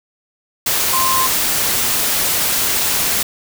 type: tone in noise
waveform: sine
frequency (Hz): 1046.5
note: C6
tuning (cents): 0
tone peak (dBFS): -16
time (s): 0.93-1.27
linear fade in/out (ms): 5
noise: white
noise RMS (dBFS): -17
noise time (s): 0.66-3.23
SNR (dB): -2
effects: none